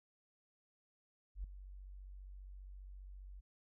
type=tone with ADSR envelope; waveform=sine; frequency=47.46 Hz; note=F#1; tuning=45 cents sharp; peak=-37 dBFS; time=1.35-3.41 s; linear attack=90 ms; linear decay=5 ms; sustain=-12 dB; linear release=18 ms; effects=none